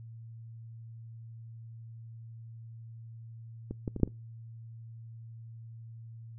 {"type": "clicks", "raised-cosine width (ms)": 3, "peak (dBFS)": [-23, -20, -22, -29, -9, -28], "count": 6, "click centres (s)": [3.71, 3.878, 3.963, 4, 4.033, 4.076], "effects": ["noise-tail reverb RT60 0.3 s tail -26 dB re dry", "added 114 Hz sine -44 dBFS peak until 6.38 s"]}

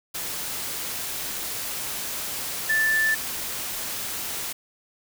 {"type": "tone in noise", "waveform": "sine", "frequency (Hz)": 1760, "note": "A6", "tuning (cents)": 0, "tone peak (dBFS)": -19, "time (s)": [2.69, 3.15], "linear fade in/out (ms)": 10, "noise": "white", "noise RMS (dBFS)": -31, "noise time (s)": [0.14, 4.53], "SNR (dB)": 9, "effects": []}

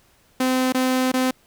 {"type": "tone with dropouts", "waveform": "sawtooth", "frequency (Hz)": 257.3, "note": "C4", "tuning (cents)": -29, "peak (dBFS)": -14, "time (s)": [0.4, 1.31], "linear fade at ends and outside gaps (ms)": 5, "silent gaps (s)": [[0.724, 0.745], [1.118, 1.138]], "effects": ["pink hiss -58 dBFS RMS until 1.46 s"]}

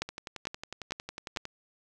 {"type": "two click trains", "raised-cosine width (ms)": 0.2, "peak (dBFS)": [-21, -13], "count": [16, 4], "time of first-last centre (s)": [[0.09, 1.454], [0.02, 1.371]], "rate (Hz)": [11, 2.22], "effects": []}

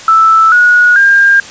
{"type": "tone with pitch steps", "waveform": "sine", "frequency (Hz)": [1318.5, 1454.5, 1604.6], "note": ["E6", "F#6", "G6"], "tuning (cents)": [0, -30, 40], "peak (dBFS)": -3, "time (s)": [0.08, 1.4], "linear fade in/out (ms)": 2, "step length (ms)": 440, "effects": ["white hiss -29 dBFS RMS until 1.5 s", "resampled to 16000 Hz"]}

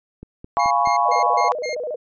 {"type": "click train", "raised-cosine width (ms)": 3, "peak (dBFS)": -23, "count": 4, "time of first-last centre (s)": [0.23, 0.874], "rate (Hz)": 4.66}
{"type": "chord", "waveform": "sine", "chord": "C# dominant seventh", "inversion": "first", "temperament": "equal with one note detuned", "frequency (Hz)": [698.5, 830.6, 991.8, 1108.7], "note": ["E#5", "G#5", "B5", "C#6"], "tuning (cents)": [0, 0, 7, 0], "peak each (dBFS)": -21, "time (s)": [0.57, 1.52], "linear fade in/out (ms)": 0}
{"type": "tone bursts", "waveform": "sawtooth", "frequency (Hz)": 2127, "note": "C7", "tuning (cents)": 28, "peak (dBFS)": -24, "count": 5, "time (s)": [0.59, 1.75], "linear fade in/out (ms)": 10, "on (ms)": 120, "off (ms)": 140}
{"type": "tone with vibrato", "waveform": "sine", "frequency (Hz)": 549, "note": "C#5", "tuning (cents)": -17, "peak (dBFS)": -24, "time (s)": [1.05, 1.96], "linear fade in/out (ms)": 10, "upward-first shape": "square", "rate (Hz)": 14, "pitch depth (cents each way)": 190}
{"effects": ["resampled to 16000 Hz"]}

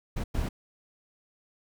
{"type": "noise bursts at uneven times", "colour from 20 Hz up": "brown", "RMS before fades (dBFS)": -29, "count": 2, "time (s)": [[0.16, 0.24], [0.34, 0.49]], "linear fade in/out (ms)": 10, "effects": []}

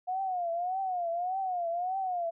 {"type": "tone with vibrato", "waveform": "sine", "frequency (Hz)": 721, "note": "F#5", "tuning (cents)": -45, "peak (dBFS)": -29, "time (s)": [0.07, 2.31], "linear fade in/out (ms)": 20, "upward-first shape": "triangle", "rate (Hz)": 1.7, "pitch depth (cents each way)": 140, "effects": []}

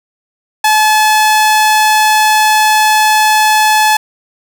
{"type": "tone", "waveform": "sawtooth", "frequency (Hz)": 860, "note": "A5", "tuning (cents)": -40, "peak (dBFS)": -3, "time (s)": [0.64, 3.97], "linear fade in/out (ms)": 5, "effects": ["7-bit"]}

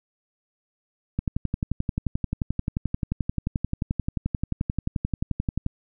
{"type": "click train", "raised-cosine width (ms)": 5, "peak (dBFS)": -12, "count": 52, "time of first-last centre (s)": [1.19, 5.664], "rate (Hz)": 11.4, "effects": []}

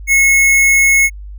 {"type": "tone", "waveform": "square", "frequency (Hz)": 2181, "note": "C#7", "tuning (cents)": -29, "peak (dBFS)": -8, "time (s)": [0.07, 1.1], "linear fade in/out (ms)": 50, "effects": ["added 50 Hz sine -27 dBFS peak until 1.38 s"]}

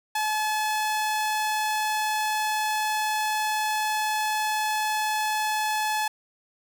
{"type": "tone", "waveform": "sawtooth", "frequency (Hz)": 858, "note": "A5", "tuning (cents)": -44, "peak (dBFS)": -20, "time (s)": [0.15, 6.08], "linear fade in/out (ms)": 5, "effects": []}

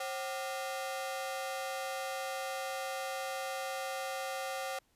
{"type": "ring-modulated tone", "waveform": "sawtooth", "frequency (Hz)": 650, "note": "E5", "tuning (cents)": -24, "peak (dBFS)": -29, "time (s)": [0, 4.79], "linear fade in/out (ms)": 5, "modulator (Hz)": 113, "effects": ["pink hiss -72 dBFS RMS until 4.95 s", "resampled to 32000 Hz"]}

